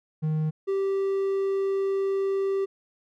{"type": "tone pair in turn", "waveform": "triangle", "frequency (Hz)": [155.56, 390.3], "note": ["D#3", "G4"], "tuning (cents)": [0, -8], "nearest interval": "octave + major third", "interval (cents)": 1592, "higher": "second", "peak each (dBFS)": -21, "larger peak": "neither", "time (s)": [[0.22, 0.51], [0.67, 2.66]], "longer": "second", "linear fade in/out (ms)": 20, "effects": []}